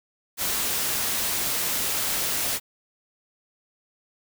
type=noise; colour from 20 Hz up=white; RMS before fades=-26 dBFS; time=0.37-2.6 s; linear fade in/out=50 ms; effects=none